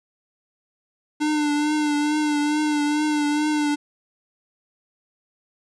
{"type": "tone with vibrato", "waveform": "square", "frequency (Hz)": 298.6, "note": "D4", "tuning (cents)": 29, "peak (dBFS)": -20, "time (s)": [1.2, 3.76], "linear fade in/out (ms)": 20, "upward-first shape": "triangle", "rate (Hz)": 2.3, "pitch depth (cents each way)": 40, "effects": ["resampled to 22050 Hz"]}